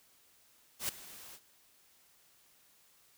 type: noise with ADSR envelope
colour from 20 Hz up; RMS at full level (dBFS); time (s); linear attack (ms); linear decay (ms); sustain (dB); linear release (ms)
white; -33; 0.79-1.4; 99; 4; -18; 58
effects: white hiss -66 dBFS RMS until 3.17 s